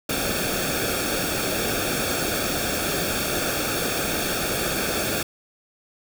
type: noise with comb filter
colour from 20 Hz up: pink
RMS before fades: -25 dBFS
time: 0.09-5.23 s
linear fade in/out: 5 ms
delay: 1 ms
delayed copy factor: -0.75
effects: none